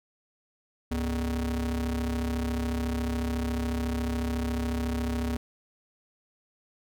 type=ring-modulated tone; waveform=square; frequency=86 Hz; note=F2; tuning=26 cents flat; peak=-25 dBFS; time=0.91-5.37 s; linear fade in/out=5 ms; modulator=155 Hz; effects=none